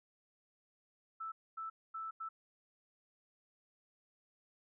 sine tone bursts at uneven times, 1318.5 Hz, E6, in tune, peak -40 dBFS, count 4, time 1.2-1.32 / 1.57-1.7 / 1.94-2.11 / 2.2-2.29 s, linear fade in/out 10 ms, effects none

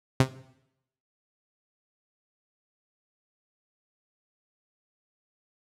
sawtooth tone with exponential decay, 131.2 Hz, C3, 5 cents sharp, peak -11 dBFS, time 0.2-0.31 s, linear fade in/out 5 ms, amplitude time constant 22 ms, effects noise-tail reverb RT60 0.8 s tail -17 dB re dry + low-pass 10000 Hz 12 dB/octave

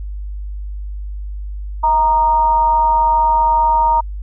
sine tone with amplitude modulation, 932.3 Hz, A#5, in tune, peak -8 dBFS, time 1.83-4.01 s, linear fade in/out 10 ms, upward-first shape sine, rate 291 Hz, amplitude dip 50%, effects added 50 Hz sine -23 dBFS peak until 4.22 s

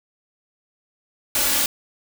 white noise with comb filter, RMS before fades -20 dBFS, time 1.35-1.66 s, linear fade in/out 2 ms, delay 3.5 ms, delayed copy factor +0.65, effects none

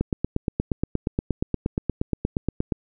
click train, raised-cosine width 3 ms, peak -9 dBFS, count 24, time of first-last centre 0.01-2.722 s, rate 8.48 Hz, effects none

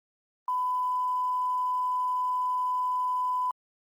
sine tone with quantisation, 1002 Hz, B5, 25 cents sharp, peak -25 dBFS, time 0.48-3.51 s, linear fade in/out 2 ms, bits 9, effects Opus 24 kbps

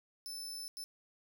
sawtooth tone bursts at uneven times, 5274 Hz, E8, in tune, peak -39 dBFS, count 2, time 0.26-0.68 / 0.77-0.84 s, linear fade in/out 0 ms, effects none

